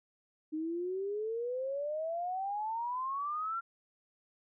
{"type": "exponential sweep", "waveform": "sine", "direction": "up", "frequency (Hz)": [305.4, 1382], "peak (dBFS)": -33, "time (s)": [0.52, 3.61], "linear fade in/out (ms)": 20, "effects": []}